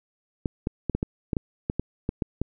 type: clicks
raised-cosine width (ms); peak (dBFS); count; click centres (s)
3; -12; 12; 0.458 / 0.671 / 0.897 / 0.95 / 1.029 / 1.332 / 1.368 / 1.699 / 1.796 / 2.091 / 2.222 / 2.416
effects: none